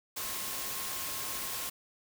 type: tone in noise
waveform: sine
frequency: 1073 Hz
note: C6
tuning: 43 cents sharp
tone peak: -48 dBFS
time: 0.16-1.7 s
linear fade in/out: 10 ms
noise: white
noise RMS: -37 dBFS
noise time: 0.16-1.7 s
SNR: -14 dB
effects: none